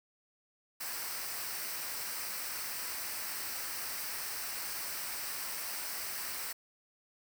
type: noise with comb filter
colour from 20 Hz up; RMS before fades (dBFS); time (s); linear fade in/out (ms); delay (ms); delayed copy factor
white; -39; 0.8-6.53; 10; 0.29; -0.55
effects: none